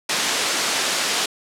white band-pass noise, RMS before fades -22 dBFS, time 0.09-1.26 s, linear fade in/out 5 ms, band 240 to 6200 Hz, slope 12 dB/octave, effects low-pass 12000 Hz 12 dB/octave

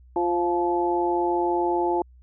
harmonic tone with a mistuned harmonic, 174.61 Hz, F3, in tune, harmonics 2 / 3 / 4 / 5, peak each -23 / -33 / -29 / -25 dBFS, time 0.16-2.02 s, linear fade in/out 2 ms, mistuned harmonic 5, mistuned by -16 cents, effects added 62 Hz sine -48 dBFS peak until 2.22 s

